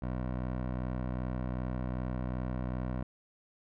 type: tone with low-pass filter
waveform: 15% pulse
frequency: 62.6 Hz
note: B1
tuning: 24 cents sharp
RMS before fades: -35 dBFS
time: 0.02-3.03 s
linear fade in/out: 5 ms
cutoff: 1300 Hz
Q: 0.71
effects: none